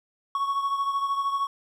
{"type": "beating tone pair", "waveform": "triangle", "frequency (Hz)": [1108.7, 1121.7], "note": ["C#6", "C#6"], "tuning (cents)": [0, 20], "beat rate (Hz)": 13, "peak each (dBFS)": [-23, -30], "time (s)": [0.35, 1.47], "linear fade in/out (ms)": 2, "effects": []}